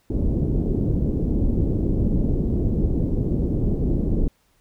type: low-pass noise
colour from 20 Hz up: pink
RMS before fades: -21 dBFS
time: 0.1-4.28 s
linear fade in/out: 2 ms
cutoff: 390 Hz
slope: 24 dB/octave
effects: pink hiss -64 dBFS RMS until 4.6 s